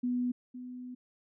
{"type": "tone pair in turn", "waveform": "sine", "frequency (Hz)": [246.9, 249.9], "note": ["B3", "B3"], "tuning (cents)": [0, 21], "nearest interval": "unison", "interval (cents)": 21, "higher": "second", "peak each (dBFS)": [-28, -40], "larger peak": "first", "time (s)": [[0.03, 0.32], [0.54, 0.95]], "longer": "second", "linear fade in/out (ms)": 10, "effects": []}